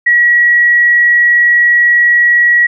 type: tone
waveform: sine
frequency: 1919 Hz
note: A#6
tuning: 50 cents sharp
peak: -5 dBFS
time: 0.06-2.67 s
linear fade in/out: 10 ms
effects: none